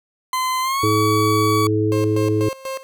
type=tone with pitch glide; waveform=40% pulse; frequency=1028 to 1134.1 Hz; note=C6 to C#6; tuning=-31 to +39 cents; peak=-18 dBFS; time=0.33-1.67 s; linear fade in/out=2 ms; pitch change=+170 cents; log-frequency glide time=0.61-0.86 s
type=harmonic tone; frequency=107 Hz; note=A2; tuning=48 cents flat; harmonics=1 / 3 / 4; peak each=-20 / -20 / -20 dBFS; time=0.83-2.49 s; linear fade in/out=5 ms
type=tone with tremolo; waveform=30% pulse; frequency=532 Hz; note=C5; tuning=29 cents sharp; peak=-22 dBFS; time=1.92-2.83 s; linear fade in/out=0 ms; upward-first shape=square; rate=4.1 Hz; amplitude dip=80%
effects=none